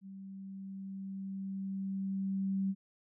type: tone with level ramp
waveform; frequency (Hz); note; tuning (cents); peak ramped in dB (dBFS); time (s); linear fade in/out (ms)
sine; 193.6; G3; -21; -45 to -29; 0.01-2.75; 50
effects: none